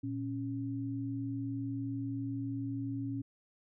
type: tone pair together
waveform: sine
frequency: 115.92 / 275.7 Hz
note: A#2 / C#4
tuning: -9 / -9 cents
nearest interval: octave + minor third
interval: 1500 cents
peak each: -38 / -36 dBFS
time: 0.03-3.22 s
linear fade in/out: 10 ms
effects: none